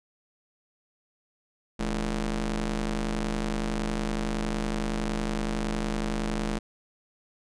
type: ring-modulated tone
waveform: sawtooth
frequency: 125.4 Hz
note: B2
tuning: 27 cents sharp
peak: -20 dBFS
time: 1.79-6.59 s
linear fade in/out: 10 ms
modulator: 88.1 Hz
effects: resampled to 22050 Hz